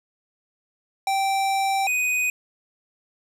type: tone pair in turn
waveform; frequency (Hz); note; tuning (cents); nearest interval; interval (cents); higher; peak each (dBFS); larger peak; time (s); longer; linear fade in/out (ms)
square; 780 / 2494; G5 / D#7; -9 / +3; octave + minor sixth; 2012; second; -21; neither; 1.07-1.87 / 1.87-2.3; first; 2
effects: low-pass 12000 Hz 12 dB/octave + 10-bit